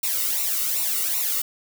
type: noise with flanger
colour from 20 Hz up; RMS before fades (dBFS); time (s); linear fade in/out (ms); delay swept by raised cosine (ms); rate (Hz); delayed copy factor
blue; -24; 0.03-1.42; 5; 0.61 to 1.24; 2.6; -0.8
effects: none